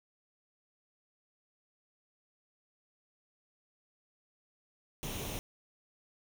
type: noise with comb filter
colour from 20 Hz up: pink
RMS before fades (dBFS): -39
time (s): 5.03-5.39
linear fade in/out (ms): 0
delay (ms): 0.32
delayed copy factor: +0.55
effects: none